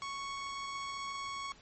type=tone; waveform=sawtooth; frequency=1108.7 Hz; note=C#6; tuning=in tune; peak=-34 dBFS; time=0.02-1.52 s; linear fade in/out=0 ms; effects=pink hiss -59 dBFS RMS until 1.61 s + MP3 32 kbps